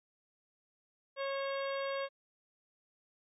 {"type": "harmonic tone with a mistuned harmonic", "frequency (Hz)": 548, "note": "C#5", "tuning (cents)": -20, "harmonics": [1, 2, 3, 4, 5, 6, 7, 8], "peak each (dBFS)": [-35, -41, -45, -47, -49, -51, -52, -53], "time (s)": [1.16, 2.09], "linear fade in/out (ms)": 50, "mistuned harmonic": 7, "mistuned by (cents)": -43, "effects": ["MP3 96 kbps"]}